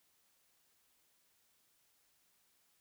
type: silence
effects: white hiss -74 dBFS RMS until 2.8 s